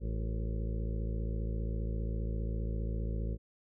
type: harmonic tone with a mistuned harmonic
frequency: 55 Hz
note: A1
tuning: in tune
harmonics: 1 / 2 / 3 / 4 / 6 / 7 / 8 / 9 / 10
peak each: -33 / -39 / -43 / -45 / -49 / -50 / -51 / -52 / -53 dBFS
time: 0-3.38 s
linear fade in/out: 50 ms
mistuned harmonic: 9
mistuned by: -63 cents
effects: none